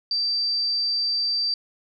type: tone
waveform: sine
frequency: 4669 Hz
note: D8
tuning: 11 cents flat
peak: -21 dBFS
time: 0.11-1.54 s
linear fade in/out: 2 ms
effects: none